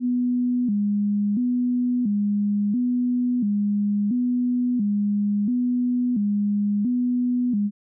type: tone with vibrato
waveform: sine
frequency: 224.9 Hz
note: A3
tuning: 38 cents sharp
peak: -19 dBFS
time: 0-7.71 s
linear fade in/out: 50 ms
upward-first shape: square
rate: 0.73 Hz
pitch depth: 160 cents each way
effects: none